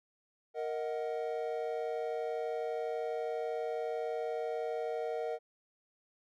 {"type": "chord", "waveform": "triangle", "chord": "D# minor", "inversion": "second", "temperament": "equal with one note detuned", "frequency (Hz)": [466.2, 628, 740], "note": ["A#4", "D#5", "F#5"], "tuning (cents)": [0, 16, 0], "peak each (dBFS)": [-34, -37, -39], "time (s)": [0.54, 5.39], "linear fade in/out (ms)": 50, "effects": []}